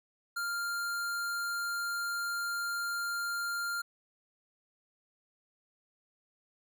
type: tone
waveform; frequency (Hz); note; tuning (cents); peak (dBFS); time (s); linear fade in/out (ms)
square; 1396.9; F6; 0; -33; 0.36-3.82; 10
effects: none